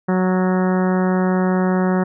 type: harmonic tone with a mistuned harmonic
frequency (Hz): 185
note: F#3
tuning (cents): 0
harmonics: 1 / 2 / 3 / 4 / 5 / 6 / 7 / 8 / 9 / 10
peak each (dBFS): -16 / -22 / -26 / -28 / -30 / -32 / -33 / -34 / -35 / -36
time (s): 0.08-2.04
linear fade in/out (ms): 10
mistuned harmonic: 8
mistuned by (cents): -29
effects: none